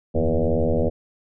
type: tone with frequency modulation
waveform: sine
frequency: 240.9 Hz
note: B3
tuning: 43 cents flat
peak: -17 dBFS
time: 0.14-0.9 s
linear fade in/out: 20 ms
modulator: 82.2 Hz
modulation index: 4.4
effects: none